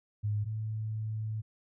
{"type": "tone pair in turn", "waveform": "sine", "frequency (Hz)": [104.8, 109], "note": ["G#2", "A2"], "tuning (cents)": [16, -16], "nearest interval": "minor second", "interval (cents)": 68, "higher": "second", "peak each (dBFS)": [-28, -32], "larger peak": "first", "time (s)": [[0.23, 0.45], [0.45, 1.42]], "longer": "second", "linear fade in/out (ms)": 20, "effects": []}